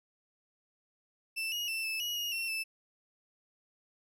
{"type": "tone with pitch steps", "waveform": "35% pulse", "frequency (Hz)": [2658, 2881, 2667, 2627, 2905, 2868, 2715, 2638], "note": ["E7", "F#7", "E7", "E7", "F#7", "F7", "F7", "E7"], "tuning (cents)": [14, -47, 20, -7, -32, 45, -50, 1], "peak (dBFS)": -31, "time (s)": [1.36, 2.64], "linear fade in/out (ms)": 20, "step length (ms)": 160, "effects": []}